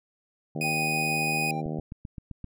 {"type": "harmonic tone", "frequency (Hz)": 77.78, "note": "D#2", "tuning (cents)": 0, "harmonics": [2, 3, 4, 5, 6, 7, 8, 9, 10], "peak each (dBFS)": [-32, -36, -38, -40, -42, -43, -44, -45, -46], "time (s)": [0.55, 1.8], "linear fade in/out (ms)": 5}
{"type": "tone", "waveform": "40% pulse", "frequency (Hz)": 2489, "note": "D#7", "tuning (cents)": 0, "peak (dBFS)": -26, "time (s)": [0.61, 1.51], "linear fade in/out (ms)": 2}
{"type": "tone with pitch glide", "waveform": "triangle", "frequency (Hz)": [784, 791.7], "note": ["G5", "G5"], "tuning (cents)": [0, 17], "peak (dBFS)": -30, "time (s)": [0.63, 1.62], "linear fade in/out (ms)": 20, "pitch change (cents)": 17, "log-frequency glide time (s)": [1.07, 1.23]}
{"type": "click train", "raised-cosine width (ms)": 5, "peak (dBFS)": -25, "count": 7, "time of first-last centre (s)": [1.66, 2.443], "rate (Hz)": 7.66}
{"effects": []}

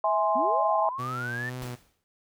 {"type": "chord", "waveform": "sine", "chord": "E augmented", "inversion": "none", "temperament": "equal with one note detuned", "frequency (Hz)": [651.3, 830.6, 1046.5], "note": ["E5", "G#5", "B#5"], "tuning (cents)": [-21, 0, 0], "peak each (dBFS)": -26, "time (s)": [0.04, 0.89], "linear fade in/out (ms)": 2}
{"type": "linear sweep", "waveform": "sine", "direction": "up", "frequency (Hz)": [220.9, 1812], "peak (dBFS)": -31, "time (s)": [0.35, 1.5], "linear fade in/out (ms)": 10}
{"type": "tone with vibrato", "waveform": "sawtooth", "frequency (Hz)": 123.47, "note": "B2", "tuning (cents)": 0, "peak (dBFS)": -30, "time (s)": [0.98, 1.76], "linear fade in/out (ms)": 20, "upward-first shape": "triangle", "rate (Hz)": 2.1, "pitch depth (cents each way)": 56}
{"type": "noise with exponential decay", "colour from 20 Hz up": "pink", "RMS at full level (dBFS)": -41, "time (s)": [1.62, 2.04], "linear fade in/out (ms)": 0, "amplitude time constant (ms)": 90}
{"effects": []}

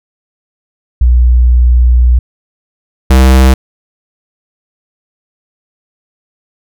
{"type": "tone pair in turn", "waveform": ["sine", "square"], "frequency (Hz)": [60.9, 65.24], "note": ["B1", "C2"], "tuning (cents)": [-24, -4], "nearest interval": "minor second", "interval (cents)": 120, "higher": "second", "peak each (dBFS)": -3, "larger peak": "neither", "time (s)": [[1.01, 2.19], [3.1, 3.54]], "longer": "first", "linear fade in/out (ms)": 5, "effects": []}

